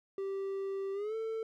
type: tone with pitch glide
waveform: triangle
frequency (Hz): 390.3 to 445.8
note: G4 to A4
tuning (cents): -8 to +23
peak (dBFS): -32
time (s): 0.18-1.43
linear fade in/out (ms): 2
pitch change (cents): +231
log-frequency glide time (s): 0.93-1.15
effects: none